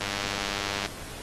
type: click train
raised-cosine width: 0.2 ms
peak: -12 dBFS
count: 86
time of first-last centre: 0.01-0.86 s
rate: 100 Hz
effects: pink hiss -41 dBFS RMS until 1.22 s + AAC 32 kbps